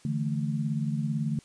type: chord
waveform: sine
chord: D suspended second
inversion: none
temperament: equal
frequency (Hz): 146.83 / 164.81 / 220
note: D3 / E3 / A3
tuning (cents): 0 / 0 / 0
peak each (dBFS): -29 / -33 / -31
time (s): 0.05-1.39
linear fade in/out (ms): 2
effects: white hiss -58 dBFS RMS until 1.44 s + resampled to 22050 Hz